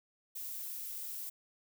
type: noise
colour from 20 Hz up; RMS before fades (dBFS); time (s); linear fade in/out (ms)
violet; -42; 0.35-1.3; 10
effects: none

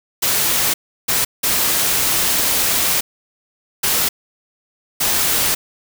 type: noise bursts at uneven times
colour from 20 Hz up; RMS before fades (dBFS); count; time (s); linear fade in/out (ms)
white; -17; 5; 0.22-0.74 / 1.08-1.25 / 1.43-3.01 / 3.83-4.09 / 5-5.55; 10
effects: none

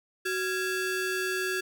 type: ring-modulated tone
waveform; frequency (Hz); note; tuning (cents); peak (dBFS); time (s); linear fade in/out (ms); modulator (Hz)
35% pulse; 1015; B5; +47; -23; 0.25-1.61; 10; 642
effects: none

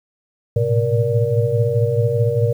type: tone cluster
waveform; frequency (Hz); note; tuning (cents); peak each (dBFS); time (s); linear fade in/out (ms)
sine; 109.9 / 114.7 / 128 / 472 / 583; A2 / A#2 / C3 / A#4 / D5; -2 / -28 / -38 / +22 / -13; -20 / -21 / -22 / -19 / -25; 0.56-2.53; 5
effects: 8-bit

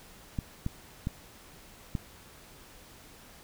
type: clicks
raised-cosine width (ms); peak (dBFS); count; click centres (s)
5; -18; 4; 0.388 / 0.664 / 1.071 / 1.952
effects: pink hiss -53 dBFS RMS until 3.43 s

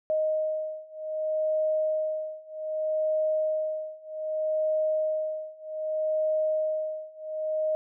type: beating tone pair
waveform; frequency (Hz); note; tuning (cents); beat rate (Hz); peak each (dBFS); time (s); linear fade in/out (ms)
sine; 622.3 / 622.94; D#5 / D#5; 0 / +2; 0.64; -29 / -28; 0.1-7.75; 0
effects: none

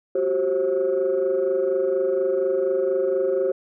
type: tone cluster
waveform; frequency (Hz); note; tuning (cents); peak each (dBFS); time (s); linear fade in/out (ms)
sine; 360.3 / 384.5 / 534; F#4 / G4 / C5; -46 / -33 / +35; -28 / -21 / -21; 0.15-3.52; 5
effects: tanh soft clip ceiling -14 dBFS

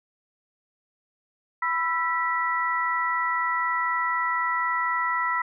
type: tone cluster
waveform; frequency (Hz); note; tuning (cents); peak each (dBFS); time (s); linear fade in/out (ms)
sine; 990 / 1331 / 1954; B5 / E6 / B6; +4 / +16 / -19; -27; 1.62-5.42; 5
effects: none

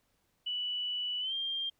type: tone with pitch glide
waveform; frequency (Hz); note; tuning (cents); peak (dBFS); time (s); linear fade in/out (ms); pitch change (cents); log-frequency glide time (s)
sine; 2960 to 3191; F#7 to G7; 0 to +30; -32; 0.46-1.7; 10; +130; 1.2-1.34
effects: pink hiss -75 dBFS RMS until 1.79 s

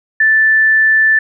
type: tone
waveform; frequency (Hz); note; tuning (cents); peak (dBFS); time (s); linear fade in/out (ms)
sine; 1760; A6; 0; -7; 0.2-1.19; 5
effects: none

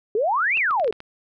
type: exponential two-way sweep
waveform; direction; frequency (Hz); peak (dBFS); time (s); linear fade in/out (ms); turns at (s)
sine; up then down; 398.3 to 2794 to 398.3; -18; 0.15-0.91; 2; 0.57
type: clicks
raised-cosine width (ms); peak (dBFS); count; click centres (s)
0.3; -22; 7; 0.573 / 0.709 / 0.798 / 0.845 / 0.878 / 0.926 / 1.004
effects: none

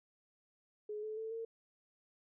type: tone with pitch steps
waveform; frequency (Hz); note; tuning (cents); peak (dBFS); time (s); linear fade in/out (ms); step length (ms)
sine; 421.9 / 432.5 / 443.4 / 454.5; G#4 / A4 / A4 / A#4; +27 / -30 / +13 / -44; -39; 0.89-1.45; 5; 140
effects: none

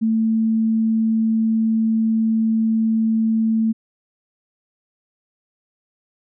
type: tone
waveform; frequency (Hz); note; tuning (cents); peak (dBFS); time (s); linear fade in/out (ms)
sine; 222.7; A3; +21; -15; 0.01-3.73; 20
effects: none

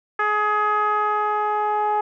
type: tone with low-pass filter sweep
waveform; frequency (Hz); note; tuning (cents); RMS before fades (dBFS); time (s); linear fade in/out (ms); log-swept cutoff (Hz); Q
10% pulse; 420.8; G#4; +23; -21; 0.19-2.01; 5; 1500 to 900; 3.4
effects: none

